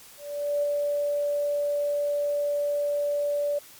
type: tone with ADSR envelope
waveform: sine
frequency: 580 Hz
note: D5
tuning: 22 cents flat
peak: -21 dBFS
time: 0.17-3.59 s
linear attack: 460 ms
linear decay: 7 ms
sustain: -2 dB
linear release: 9 ms
effects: white hiss -49 dBFS RMS until 3.79 s + MP3 96 kbps